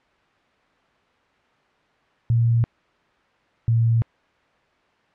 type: tone pair in turn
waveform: sine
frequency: 116.54 / 115 Hz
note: A#2 / A#2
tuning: 0 / -23 cents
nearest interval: unison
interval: 23 cents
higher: first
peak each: -15 dBFS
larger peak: neither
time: 2.3-2.64 / 3.68-4.02 s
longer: neither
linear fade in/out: 0 ms
effects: white hiss -60 dBFS RMS until 5.14 s + low-pass 2000 Hz 12 dB/octave